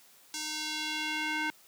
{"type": "tone with band-pass filter sweep", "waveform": "square", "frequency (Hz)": 307.4, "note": "D#4", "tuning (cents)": -21, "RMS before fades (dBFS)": -34, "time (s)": [0.34, 1.5], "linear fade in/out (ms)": 0, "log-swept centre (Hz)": [6100, 1800], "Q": 1.4, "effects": ["white hiss -59 dBFS RMS until 1.67 s", "high-pass 150 Hz 12 dB/octave"]}